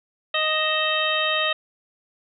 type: harmonic tone with a mistuned harmonic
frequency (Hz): 622.3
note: D#5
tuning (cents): 0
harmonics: 1 / 2 / 3 / 4 / 5 / 6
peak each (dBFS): -27 / -27 / -27 / -27 / -27 / -27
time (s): 0.34-1.53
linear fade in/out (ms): 5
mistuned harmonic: 4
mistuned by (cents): +100
effects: none